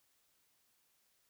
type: silence
effects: white hiss -75 dBFS RMS until 1.29 s